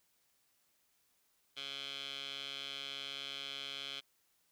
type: tone with band-pass filter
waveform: 15% pulse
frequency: 138.59 Hz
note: C#3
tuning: in tune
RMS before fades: -44 dBFS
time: 1.56-4.01 s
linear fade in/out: 20 ms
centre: 3300 Hz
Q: 4.5
effects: white hiss -75 dBFS RMS until 4.51 s